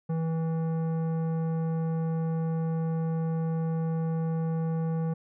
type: tone with tanh clipping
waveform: sine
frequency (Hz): 162.6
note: E3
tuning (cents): -23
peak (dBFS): -28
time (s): 0.09-5.14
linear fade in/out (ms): 10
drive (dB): 13
effects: none